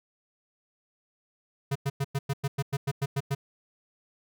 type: tone bursts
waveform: square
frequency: 138.59 Hz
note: C#3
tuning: in tune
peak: -26 dBFS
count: 12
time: 1.71-3.35 s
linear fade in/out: 10 ms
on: 45 ms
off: 100 ms
effects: none